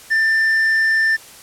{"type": "tone with tanh clipping", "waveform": "sine", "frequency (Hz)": 1784, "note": "A6", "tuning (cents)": 23, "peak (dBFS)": -14, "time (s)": [0.1, 1.17], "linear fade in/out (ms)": 20, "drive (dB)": 4, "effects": ["white hiss -41 dBFS RMS until 1.42 s", "low-pass 12000 Hz 12 dB/octave"]}